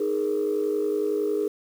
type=chord; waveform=sine; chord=D# suspended fourth; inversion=none; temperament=equal; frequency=311.1 / 415.3 / 466.2 Hz; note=D#4 / G#4 / A#4; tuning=0 / 0 / 0 cents; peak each=-29 / -23 / -29 dBFS; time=0-1.48 s; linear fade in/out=5 ms; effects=tanh soft clip ceiling -16 dBFS + 8-bit